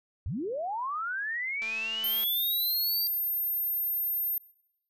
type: linear sweep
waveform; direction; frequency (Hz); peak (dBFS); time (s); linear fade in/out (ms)
sine; up; 61.74 to 4731; -30; 0.26-3.07; 0
type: click train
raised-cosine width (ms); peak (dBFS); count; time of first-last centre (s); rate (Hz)
0.2; -27; 138; 1.62-2.237; 222
type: tone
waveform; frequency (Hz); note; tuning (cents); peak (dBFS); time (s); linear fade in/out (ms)
sine; 13190; G#9; -13; -27; 2.04-4.38; 2
effects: noise-tail reverb RT60 0.8 s tail -22 dB re dry